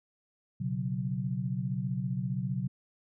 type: chord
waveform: sine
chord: B suspended second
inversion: none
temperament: equal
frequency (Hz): 123.47 / 138.59 / 185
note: B2 / C#3 / F#3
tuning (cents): 0 / 0 / 0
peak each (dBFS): -34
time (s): 0.6-2.68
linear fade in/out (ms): 10
effects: none